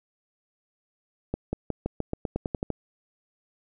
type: accelerating click train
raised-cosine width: 2 ms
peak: -14 dBFS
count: 12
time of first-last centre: 1.34-2.703 s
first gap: 190 ms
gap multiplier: 0.91
effects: none